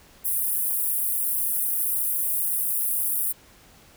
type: high-pass noise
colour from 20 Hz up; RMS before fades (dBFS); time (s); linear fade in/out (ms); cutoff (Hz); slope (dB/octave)
pink; -25; 0.24-3.33; 20; 9900; 48
effects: pink hiss -53 dBFS RMS until 3.96 s